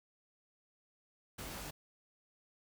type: noise with comb filter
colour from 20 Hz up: pink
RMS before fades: -45 dBFS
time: 1.38-1.71 s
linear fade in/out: 10 ms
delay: 20 ms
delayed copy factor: +0.9
effects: none